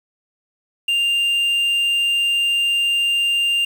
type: tone with quantisation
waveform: triangle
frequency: 2794 Hz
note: F7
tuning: in tune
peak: -14 dBFS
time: 0.88-3.65 s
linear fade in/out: 5 ms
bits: 7
effects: none